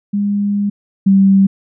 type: tone pair in turn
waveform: sine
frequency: 203.2 / 194.59 Hz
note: G#3 / G3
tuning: -38 / -12 cents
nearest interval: minor second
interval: 74 cents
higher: first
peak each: -13 / -6 dBFS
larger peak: second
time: 0.13-0.7 / 1.06-1.47 s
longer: first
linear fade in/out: 10 ms
effects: none